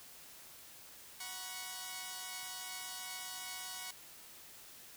5% pulse chord, F# suspended fourth, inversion none, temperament equal with one note detuned, 740 / 965.2 / 1108.7 Hz, F#5 / B5 / C#6, 0 / -40 / 0 cents, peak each -35 / -36 / -36 dBFS, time 1.2-3.91 s, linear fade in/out 5 ms, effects white hiss -55 dBFS RMS until 4.96 s

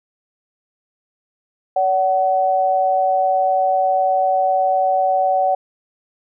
sine tone pair together, 570.4 / 752 Hz, C#5 / F#5, +49 / +28 cents, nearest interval perfect fourth, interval 479 cents, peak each -19 / -15 dBFS, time 1.76-5.55 s, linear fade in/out 5 ms, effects none

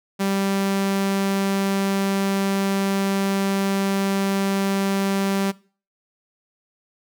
sawtooth tone, 195.9 Hz, G3, 1 cent flat, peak -16 dBFS, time 0.19-5.52 s, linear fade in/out 20 ms, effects noise-tail reverb RT60 0.4 s tail -21 dB re dry

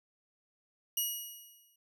5% pulse tone with exponential decay, 2900 Hz, F#7, 35 cents flat, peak -20 dBFS, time 0.97-1.76 s, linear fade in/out 5 ms, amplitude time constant 170 ms, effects none

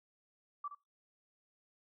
sine tone with echo, 1161 Hz, D6, 20 cents flat, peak -37 dBFS, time 0.64-0.68 s, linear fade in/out 5 ms, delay 69 ms, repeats 1, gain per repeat -9 dB, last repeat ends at 0.749 s, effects noise-tail reverb RT60 0.2 s tail -19 dB re dry

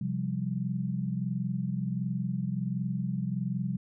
sine chord, C suspended fourth, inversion none, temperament equal, 130.81 / 174.61 / 196 Hz, C3 / F3 / G3, 0 / 0 / 0 cents, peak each -33 dBFS, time 0.01-3.77 s, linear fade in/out 5 ms, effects none

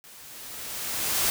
white noise with level ramp, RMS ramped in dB -49 to -23 dBFS, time 0.04-1.3 s, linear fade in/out 0 ms, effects none

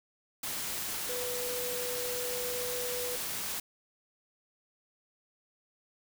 sine tone in noise, 493.9 Hz, B4, in tune, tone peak -36 dBFS, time 1.09-3.16 s, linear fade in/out 5 ms, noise white, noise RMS -36 dBFS, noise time 0.43-3.6 s, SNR -3 dB, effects none

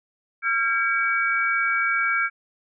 sine tone cluster, 1374 / 1616 / 2271 Hz, F6 / G#6 / C#7, -29 / -48 / +41 cents, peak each -24 dBFS, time 0.42-2.3 s, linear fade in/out 50 ms, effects none

